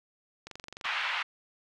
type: click train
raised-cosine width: 0.2 ms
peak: -25 dBFS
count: 10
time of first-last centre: 0.47-0.855 s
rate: 23.4 Hz
type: band-pass noise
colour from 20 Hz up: white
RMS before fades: -32 dBFS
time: 0.84-1.23 s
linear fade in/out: 10 ms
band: 890 to 2900 Hz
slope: 24 dB/octave
effects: none